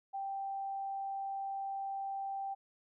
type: tone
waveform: sine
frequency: 784 Hz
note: G5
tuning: in tune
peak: -36 dBFS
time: 0.13-2.55 s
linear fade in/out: 20 ms
effects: none